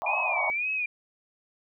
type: band-pass noise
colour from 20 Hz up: pink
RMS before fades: -30 dBFS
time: 0.02-0.5 s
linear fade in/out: 0 ms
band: 610 to 1100 Hz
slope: 96 dB/octave
type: tone with vibrato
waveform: sine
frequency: 2395 Hz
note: D7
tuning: 33 cents sharp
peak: -26 dBFS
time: 0.06-0.86 s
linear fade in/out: 5 ms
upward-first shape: sine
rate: 1.9 Hz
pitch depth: 120 cents each way
effects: none